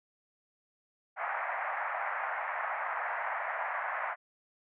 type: band-pass noise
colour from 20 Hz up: pink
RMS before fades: -35 dBFS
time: 1.16-4.16 s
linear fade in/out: 50 ms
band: 650 to 2100 Hz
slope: 48 dB/octave
effects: none